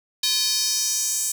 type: tone with high-pass filter sweep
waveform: square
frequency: 344.4 Hz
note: F4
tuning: 24 cents flat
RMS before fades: -23 dBFS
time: 0.23-1.32 s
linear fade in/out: 5 ms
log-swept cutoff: 4000 to 7600 Hz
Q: 2.9
effects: none